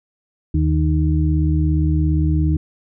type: harmonic tone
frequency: 77.3 Hz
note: D#2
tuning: 11 cents flat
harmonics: 1 / 2 / 4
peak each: -16 / -19 / -22 dBFS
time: 0.54-2.57 s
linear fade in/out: 5 ms
effects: none